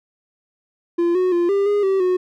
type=tone with pitch steps; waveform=triangle; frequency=343.5 / 367.3 / 346.6 / 398.1 / 410.5 / 385.8 / 365.5 Hz; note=F4 / F#4 / F4 / G4 / G#4 / G4 / F#4; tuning=-29 / -13 / -13 / +27 / -20 / -28 / -21 cents; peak=-13 dBFS; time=0.98-2.17 s; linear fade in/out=10 ms; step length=170 ms; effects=none